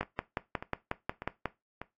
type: two click trains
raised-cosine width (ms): 0.5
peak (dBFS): -23 / -15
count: 4 / 9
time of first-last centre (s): 0.03-1.816 / 0.01-1.457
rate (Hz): 1.68 / 5.53
effects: noise-tail reverb RT60 0.2 s tail -17 dB re dry + AAC 64 kbps